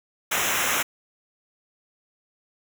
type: noise with comb filter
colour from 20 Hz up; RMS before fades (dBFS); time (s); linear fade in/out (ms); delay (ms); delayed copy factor
pink; -24; 0.31-0.83; 10; 0.22; -1
effects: none